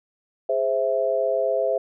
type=chord; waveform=sine; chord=Ab augmented; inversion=none; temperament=equal; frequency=415.3 / 523.3 / 659.3 Hz; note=Ab4 / C5 / E5; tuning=0 / 0 / 0 cents; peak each=-27 / -23 / -23 dBFS; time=0.49-1.78 s; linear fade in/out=5 ms; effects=none